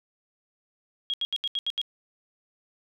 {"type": "tone bursts", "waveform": "sine", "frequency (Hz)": 3279, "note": "G#7", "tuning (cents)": -23, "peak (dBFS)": -25, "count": 7, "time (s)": [1.1, 1.815], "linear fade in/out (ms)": 0, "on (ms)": 37, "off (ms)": 76, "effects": []}